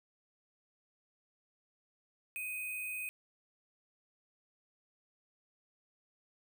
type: tone with sample-and-hold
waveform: sine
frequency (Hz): 2502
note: D#7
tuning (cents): +9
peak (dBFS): -37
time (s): 2.36-3.09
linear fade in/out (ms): 0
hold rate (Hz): 11025
effects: none